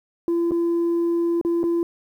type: tone with dropouts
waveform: sine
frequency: 339.8 Hz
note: F4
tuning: 47 cents flat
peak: -16 dBFS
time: 0.28-1.83 s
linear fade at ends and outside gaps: 1 ms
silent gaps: 0.51-0.518 / 1.413-1.449 / 1.632-1.639 s
effects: tanh soft clip ceiling -17 dBFS + 9-bit